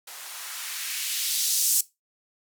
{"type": "noise with band-pass filter sweep", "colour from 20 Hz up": "violet", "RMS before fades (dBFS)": -28, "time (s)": [0.07, 1.81], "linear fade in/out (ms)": 5, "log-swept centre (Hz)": [620, 7300], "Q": 1.1, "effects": ["noise-tail reverb RT60 0.2 s tail -18 dB re dry"]}